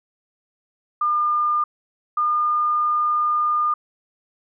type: tone pair in turn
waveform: sine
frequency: 1206 / 1212.3 Hz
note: D6 / D#6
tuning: +46 / -45 cents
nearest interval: unison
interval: 9 cents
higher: second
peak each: -17 dBFS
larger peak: neither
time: 1.01-1.64 / 2.17-3.74 s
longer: second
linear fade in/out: 5 ms
effects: none